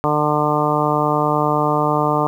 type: harmonic tone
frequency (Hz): 149.7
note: D3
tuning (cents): +33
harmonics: 1 / 2 / 3 / 4 / 5 / 6 / 7 / 8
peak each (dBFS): -23 / -23 / -23 / -23 / -23 / -23 / -23 / -23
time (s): 0.04-2.27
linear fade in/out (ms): 0
effects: 8-bit